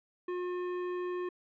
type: tone with hard clipping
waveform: triangle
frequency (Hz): 358.7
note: F4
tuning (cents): +46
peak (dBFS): -35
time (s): 0.28-1.29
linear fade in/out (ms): 5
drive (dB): 17
effects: low-pass 3000 Hz 12 dB/octave